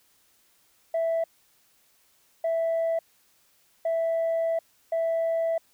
sine tone bursts at uneven times, 659.3 Hz, E5, in tune, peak -21 dBFS, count 4, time 0.94-1.24 / 2.44-2.99 / 3.85-4.59 / 4.92-5.58 s, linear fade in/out 5 ms, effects tanh soft clip ceiling -21 dBFS + white hiss -64 dBFS RMS until 5.73 s

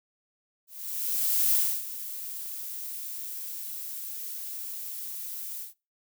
violet noise with ADSR envelope, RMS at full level -23 dBFS, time 0.67-5.74 s, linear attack 880 ms, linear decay 270 ms, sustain -14 dB, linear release 140 ms, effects noise-tail reverb RT60 0.3 s tail -24 dB re dry

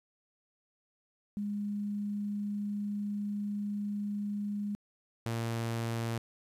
sine / sawtooth tone pair in turn, 205.3 / 115.22 Hz, G#3 / A#2, -20 / -20 cents, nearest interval minor seventh, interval 1000 cents, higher first, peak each -32 / -28 dBFS, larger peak second, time 1.37-4.75 / 5.26-6.18 s, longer first, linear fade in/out 0 ms, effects resampled to 32000 Hz + 11-bit

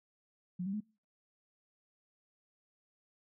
sine tone with pitch steps, 179.9 / 195.05 / 211.5 Hz, F#3 / G3 / G#3, -48 / -8 / +32 cents, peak -34 dBFS, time 0.59-0.806 s, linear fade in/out 10 ms, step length 72 ms, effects noise-tail reverb RT60 0.4 s tail -26 dB re dry

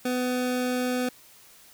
25% pulse tone, 250.4 Hz, B3, 24 cents sharp, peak -21 dBFS, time 0.05-1.09 s, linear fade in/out 5 ms, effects white hiss -53 dBFS RMS until 1.73 s

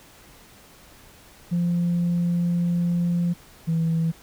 sine tone pair in turn, 173.4 / 163.95 Hz, F3 / E3, -12 / -9 cents, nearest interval minor second, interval 97 cents, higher first, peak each -18 dBFS, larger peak neither, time 1.51-3.34 / 3.67-4.12 s, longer first, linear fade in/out 20 ms, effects tanh soft clip ceiling -17 dBFS + pink hiss -50 dBFS RMS until 4.22 s

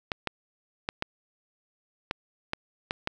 clicks, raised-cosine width 0.3 ms, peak -12 dBFS, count 8, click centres 0.118 / 0.273 / 0.889 / 1.024 / 2.111 / 2.534 / 2.909 / 3.074 s, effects none

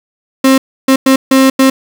35% pulse tone bursts at uneven times, 265.8 Hz, C4, 27 cents sharp, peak -3 dBFS, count 5, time 0.44-0.58 / 0.88-0.96 / 1.06-1.16 / 1.31-1.5 / 1.59-1.7 s, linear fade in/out 5 ms, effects 7-bit

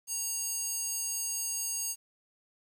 square tone with high-pass filter, 932.3 Hz, A#5, in tune, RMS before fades -34 dBFS, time 0.07-1.96 s, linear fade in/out 50 ms, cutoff 7200 Hz, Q 2.5, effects 10-bit

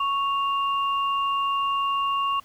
sine tone pair together, 1108.8 / 2794 Hz, C#6 / F7, 0 / 0 cents, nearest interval octave + major third, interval 1600 cents, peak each -22 / -31 dBFS, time 0-2.4 s, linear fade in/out 5 ms, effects pink hiss -55 dBFS RMS until 2.44 s

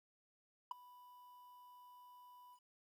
triangle tone with ADSR envelope, 987.8 Hz, B5, in tune, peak -34 dBFS, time 0.71-2.6 s, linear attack 3 ms, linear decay 11 ms, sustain -22 dB, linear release 72 ms, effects 12-bit

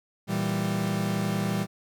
40% pulse chord, E diminished, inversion second, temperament equal, 116.54 / 164.81 / 196 Hz, Bb2 / E3 / G3, 0 / 0 / 0 cents, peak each -31 / -30 / -27 dBFS, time 0.27-1.67 s, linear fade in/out 50 ms, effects none

